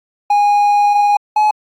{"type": "tone pair in turn", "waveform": "triangle", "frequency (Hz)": [822, 849], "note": ["G#5", "G#5"], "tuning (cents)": [-18, 38], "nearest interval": "minor second", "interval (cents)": 56, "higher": "second", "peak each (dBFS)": -7, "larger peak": "neither", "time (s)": [[0.3, 1.17], [1.36, 1.51]], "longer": "first", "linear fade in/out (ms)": 5, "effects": ["AAC 48 kbps"]}